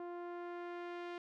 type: tone with low-pass filter sweep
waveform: sawtooth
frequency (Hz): 349.2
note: F4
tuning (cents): 0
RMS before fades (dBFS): -45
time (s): 0-1.18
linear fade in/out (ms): 2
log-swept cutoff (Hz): 1000 to 3000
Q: 0.92
effects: none